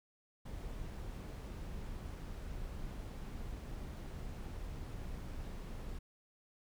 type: noise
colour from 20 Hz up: brown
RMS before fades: -44 dBFS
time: 0.45-5.99 s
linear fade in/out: 10 ms
effects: none